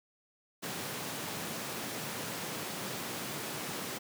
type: high-pass noise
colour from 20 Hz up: pink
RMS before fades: -39 dBFS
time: 0.62-3.99 s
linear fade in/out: 20 ms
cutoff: 130 Hz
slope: 24 dB/octave
effects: none